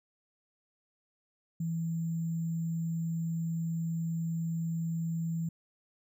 sine tone with sample-and-hold, 164.81 Hz, E3, in tune, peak -30 dBFS, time 1.6-5.49 s, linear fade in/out 5 ms, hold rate 7350 Hz, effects none

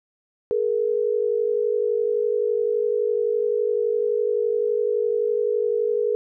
sine tone pair together, 423.3 / 475.1 Hz, G#4 / A#4, +33 / +33 cents, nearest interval major second, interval 200 cents, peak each -22 dBFS, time 0.51-6.15 s, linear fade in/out 0 ms, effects none

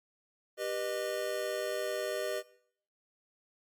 square chord, G augmented, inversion none, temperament just, 392 / 490 / 612.5 Hz, G4 / B4 / D#5, 0 / -14 / -27 cents, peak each -39 / -39 / -36 dBFS, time 0.57-2.43 s, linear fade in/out 50 ms, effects noise-tail reverb RT60 0.6 s tail -18 dB re dry + MP3 96 kbps

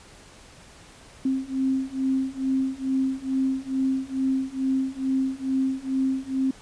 sine beating tone pair, 263.7 / 266 Hz, C4 / C4, +14 / +29 cents, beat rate 2.3 Hz, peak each -26 / -25 dBFS, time 1.25-6.51 s, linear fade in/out 5 ms, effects pink hiss -49 dBFS RMS until 6.61 s + resampled to 22050 Hz

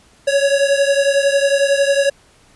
square beating tone pair, 554.4 / 565.4 Hz, C#5 / C#5, 0 / +34 cents, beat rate 11 Hz, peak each -15 / -18 dBFS, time 0.27-2.1 s, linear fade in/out 10 ms, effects pink hiss -51 dBFS RMS until 2.55 s + resampled to 24000 Hz

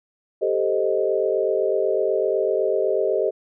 sine chord, A half-diminished seventh, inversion third, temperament equal, 392 / 440 / 523.3 / 622.3 Hz, G4 / A4 / C5 / Eb5, 0 / 0 / 0 / 0 cents, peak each -23 / -24 / -25 / -24 dBFS, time 0.41-3.31 s, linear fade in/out 20 ms, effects none

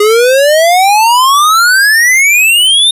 square exponential sweep, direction up, 409.6 to 3682 Hz, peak -5 dBFS, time 0-2.91 s, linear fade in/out 5 ms, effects resampled to 32000 Hz

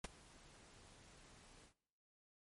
pink noise with ADSR envelope, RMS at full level -42 dBFS, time 0.04-1.74 s, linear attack 3 ms, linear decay 21 ms, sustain -21 dB, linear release 100 ms, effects noise-tail reverb RT60 0.9 s tail -22 dB re dry + MP3 48 kbps

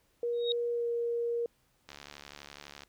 sine tone with pitch glide, 475.4 to 470.8 Hz, A#4 to A#4, +34 to +17 cents, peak -29 dBFS, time 0.23-1.46 s, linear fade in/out 2 ms, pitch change -17 cents, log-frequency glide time 0.71-0.87 s
sine tone with exponential growth, 3765 Hz, A#7, 16 cents sharp, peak -26 dBFS, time 0.33-0.52 s, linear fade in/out 1 ms, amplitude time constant 41 ms
click train, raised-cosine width 0.2 ms, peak -28 dBFS, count 69, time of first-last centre 1.89-2.834 s, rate 72 Hz
effects pink hiss -71 dBFS RMS until 2.88 s

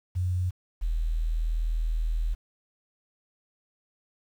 sine tone pair in turn, 90.6 / 40.36 Hz, F#2 / E1, -36 / -36 cents, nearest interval octave + major second, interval 1400 cents, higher first, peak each -24 dBFS, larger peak neither, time 0.15-0.51 / 0.81-2.35 s, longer second, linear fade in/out 20 ms, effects 9-bit

